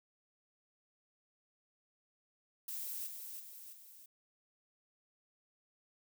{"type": "noise with echo", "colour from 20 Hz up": "violet", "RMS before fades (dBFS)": -42, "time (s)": [2.68, 3.07], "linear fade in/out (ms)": 5, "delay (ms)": 330, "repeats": 3, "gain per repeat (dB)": -5, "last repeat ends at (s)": 4.06, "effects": []}